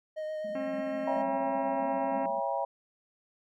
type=tone with vibrato; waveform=triangle; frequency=620 Hz; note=D#5; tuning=6 cents flat; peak=-31 dBFS; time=0.16-1.23 s; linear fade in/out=20 ms; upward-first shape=sine; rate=7.9 Hz; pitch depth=13 cents each way
type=band-pass noise; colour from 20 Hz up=white; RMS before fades=-46 dBFS; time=0.44-2.41 s; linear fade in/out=10 ms; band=190 to 230 Hz; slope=96 dB/octave
type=harmonic tone; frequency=269 Hz; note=C4; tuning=48 cents sharp; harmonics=1 / 2 / 3 / 4 / 5 / 6 / 7 / 8 / 9 / 10; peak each=-35 / -46 / -47 / -49 / -51 / -52 / -52 / -54 / -60 / -56 dBFS; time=0.55-2.26 s; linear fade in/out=2 ms
type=chord; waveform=sine; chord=C# diminished seventh; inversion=none; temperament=just; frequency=554.4 / 665.2 / 798.3 / 957.9 Hz; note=C#5 / E5 / G5 / Bb5; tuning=0 / +16 / +31 / +47 cents; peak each=-34 dBFS; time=1.07-2.65 s; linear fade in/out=5 ms
effects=none